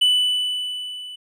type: tone with level ramp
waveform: triangle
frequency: 2983 Hz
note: F#7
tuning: 13 cents sharp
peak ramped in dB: -11 to -32 dBFS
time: 0.01-1.16 s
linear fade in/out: 10 ms
effects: none